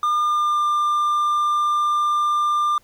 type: tone with pitch glide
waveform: triangle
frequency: 1206 to 1194.9 Hz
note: D6 to D6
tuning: +46 to +30 cents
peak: -15 dBFS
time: 0.03-2.78 s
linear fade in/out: 2 ms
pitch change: -16 cents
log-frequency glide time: 0.21-0.64 s
effects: pink hiss -58 dBFS RMS until 2.83 s